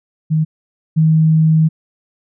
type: tone pair in turn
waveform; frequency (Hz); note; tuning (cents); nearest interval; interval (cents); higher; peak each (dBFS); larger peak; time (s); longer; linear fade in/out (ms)
sine; 156.9 / 158.54; D#3 / D#3; +15 / +33; unison; 18; second; -11 / -8; second; 0.3-0.45 / 0.96-1.69; second; 20
effects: none